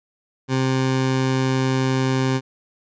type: tone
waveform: 20% pulse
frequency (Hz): 131.4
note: C3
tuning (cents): +8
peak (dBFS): -13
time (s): 0.48-2.41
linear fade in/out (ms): 50
effects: resampled to 16000 Hz